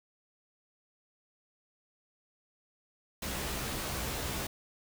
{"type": "noise with comb filter", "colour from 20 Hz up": "pink", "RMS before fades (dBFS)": -36, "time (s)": [3.22, 4.47], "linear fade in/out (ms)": 5, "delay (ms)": 15, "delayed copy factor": 0.65, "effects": []}